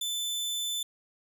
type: tone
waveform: sawtooth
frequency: 3520 Hz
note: A7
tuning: in tune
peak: -27 dBFS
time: 0.01-0.83 s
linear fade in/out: 5 ms
effects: none